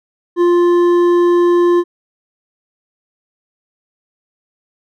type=tone with hard clipping; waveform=sine; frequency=349.4 Hz; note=F4; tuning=1 cent sharp; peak=-10 dBFS; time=0.36-1.84 s; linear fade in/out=50 ms; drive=7 dB; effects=none